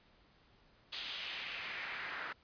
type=noise with band-pass filter sweep; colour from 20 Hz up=pink; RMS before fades=-43 dBFS; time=0.92-2.33 s; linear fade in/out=10 ms; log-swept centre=3600 to 1500 Hz; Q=2.3; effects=pink hiss -67 dBFS RMS until 2.43 s + resampled to 11025 Hz